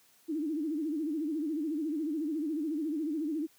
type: tone with vibrato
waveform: sine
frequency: 307.5 Hz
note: D#4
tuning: 20 cents flat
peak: -30 dBFS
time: 0.28-3.47 s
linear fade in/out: 20 ms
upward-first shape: sine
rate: 14 Hz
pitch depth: 130 cents each way
effects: white hiss -64 dBFS RMS until 3.58 s + high-pass 100 Hz 12 dB/octave